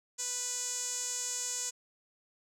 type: tone with band-pass filter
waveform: sawtooth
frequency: 493.9 Hz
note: B4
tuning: in tune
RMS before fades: -36 dBFS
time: 0.18-1.71 s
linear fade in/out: 20 ms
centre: 7000 Hz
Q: 6.1
effects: none